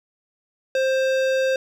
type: tone with hard clipping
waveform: sine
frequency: 527 Hz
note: C5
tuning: 12 cents sharp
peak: -20 dBFS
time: 0.75-1.56 s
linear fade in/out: 2 ms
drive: 16 dB
effects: none